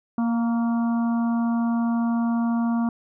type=harmonic tone with a mistuned harmonic; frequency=233.1 Hz; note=A#3; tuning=in tune; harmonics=1 / 3 / 4 / 5 / 6; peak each=-20 / -34 / -36 / -37 / -42 dBFS; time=0.18-2.89 s; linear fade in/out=2 ms; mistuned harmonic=5; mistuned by=-27 cents; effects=none